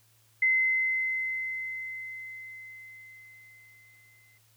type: tone with exponential decay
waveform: sine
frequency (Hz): 2057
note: C7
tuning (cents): -30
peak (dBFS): -20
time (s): 0.42-4.38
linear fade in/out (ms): 5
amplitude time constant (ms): 860
effects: added 111 Hz sine -65 dBFS peak until 4.56 s + white hiss -65 dBFS RMS until 4.56 s